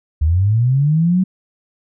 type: linear sweep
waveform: sine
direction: up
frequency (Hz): 72.3 to 190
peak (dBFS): -11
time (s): 0.21-1.24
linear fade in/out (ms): 10
effects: none